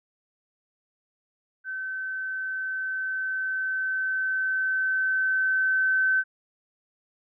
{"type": "tone with level ramp", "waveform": "sine", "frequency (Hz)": 1533, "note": "G6", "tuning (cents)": -39, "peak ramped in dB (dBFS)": [-30, -19], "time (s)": [1.64, 6.24], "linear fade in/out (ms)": 50, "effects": []}